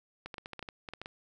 clicks, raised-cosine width 0.3 ms, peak -25 dBFS, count 12, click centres 0.26 / 0.342 / 0.382 / 0.459 / 0.533 / 0.593 / 0.627 / 0.688 / 0.888 / 0.936 / 1.016 / 1.059 s, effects none

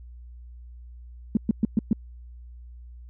sine tone bursts, 217.4 Hz, A3, 21 cents flat, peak -16 dBFS, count 5, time 1.35-1.93 s, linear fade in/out 2 ms, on 20 ms, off 120 ms, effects added 60 Hz sine -41 dBFS peak until 3.09 s

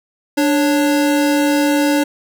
square tone pair together, 293.7 / 554.4 Hz, D4 / C#5, 0 / 0 cents, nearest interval major seventh, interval 1100 cents, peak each -14 / -20 dBFS, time 0.37-2.04 s, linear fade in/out 10 ms, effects none

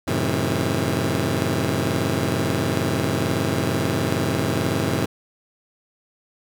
15% pulse chord, F# diminished seventh, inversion none, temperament just, 92.5 / 111 / 133.2 / 159.84 Hz, F#2 / A2 / C3 / Eb3, 0 / +16 / +31 / +47 cents, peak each -20 / -20 / -19 / -20 dBFS, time 0.07-5.06 s, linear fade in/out 10 ms, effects none

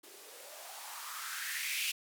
violet noise with band-pass filter sweep, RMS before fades -41 dBFS, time 0.03-1.92 s, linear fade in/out 10 ms, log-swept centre 340 to 2800 Hz, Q 4.3, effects none

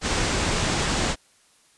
pink low-pass noise, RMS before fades -24 dBFS, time 0.01-1.16 s, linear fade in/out 50 ms, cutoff 8600 Hz, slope 48 dB/octave, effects white hiss -59 dBFS RMS until 1.77 s + resampled to 24000 Hz

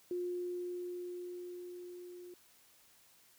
sine tone with level ramp, 355.9 Hz, F4, 33 cents sharp, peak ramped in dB -34 to -48 dBFS, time 0.11-2.34 s, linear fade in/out 2 ms, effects white hiss -65 dBFS RMS until 3.38 s

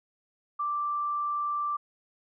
sine tone, 1174.7 Hz, D6, in tune, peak -27 dBFS, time 0.59-1.77 s, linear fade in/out 10 ms, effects none

